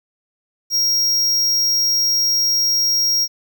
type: tone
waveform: square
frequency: 5600 Hz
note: F8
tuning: 4 cents sharp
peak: -15 dBFS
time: 0.7-3.28 s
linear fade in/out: 50 ms
effects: 9-bit